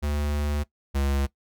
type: tone pair in turn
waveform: square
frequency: 73.42 / 69.41 Hz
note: D2 / C#2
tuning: 0 / +3 cents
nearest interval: minor second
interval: 97 cents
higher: first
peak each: -25 / -23 dBFS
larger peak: second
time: 0.02-0.64 / 0.94-1.27 s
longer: first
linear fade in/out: 20 ms
effects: noise-tail reverb RT60 0.1 s tail -19 dB re dry